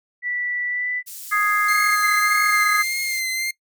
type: tone with pitch glide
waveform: sine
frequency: 1962 to 1985.9 Hz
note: B6 to B6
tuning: -12 to +9 cents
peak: -22 dBFS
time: 0.22-1.03 s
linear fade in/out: 50 ms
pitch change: +21 cents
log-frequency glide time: 0.67-0.89 s
type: high-pass noise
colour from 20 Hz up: pink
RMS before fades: -36 dBFS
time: 1.06-3.21 s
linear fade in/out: 20 ms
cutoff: 7800 Hz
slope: 12 dB/octave
type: chord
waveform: sine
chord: Ab major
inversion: second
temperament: equal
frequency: 1244.5 / 1661.2 / 2093 Hz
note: Eb6 / Ab6 / C7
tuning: 0 / 0 / 0 cents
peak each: -20 / -22 / -22 dBFS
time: 1.31-2.83 s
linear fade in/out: 20 ms
type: tone with vibrato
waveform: sawtooth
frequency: 2099 Hz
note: C7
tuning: 5 cents sharp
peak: -19 dBFS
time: 1.68-3.51 s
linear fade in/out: 5 ms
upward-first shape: triangle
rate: 1.7 Hz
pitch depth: 40 cents each way
effects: noise-tail reverb RT60 0.1 s tail -22 dB re dry